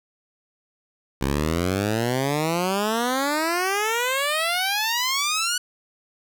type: exponential sweep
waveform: 10% pulse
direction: up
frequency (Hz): 65.41 to 1487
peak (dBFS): -13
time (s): 1.21-5.58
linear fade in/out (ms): 5
effects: none